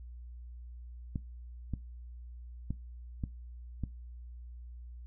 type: clicks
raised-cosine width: 5 ms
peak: -22 dBFS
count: 5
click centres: 1.158 / 1.737 / 2.706 / 3.238 / 3.837 s
effects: noise-tail reverb RT60 0.2 s tail -19 dB re dry + added 60 Hz sine -44 dBFS peak until 5.06 s